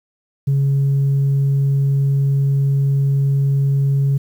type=tone; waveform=sine; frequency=138.4 Hz; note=C#3; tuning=2 cents flat; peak=-11 dBFS; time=0.47-4.18 s; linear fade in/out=10 ms; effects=tanh soft clip ceiling -11 dBFS + 8-bit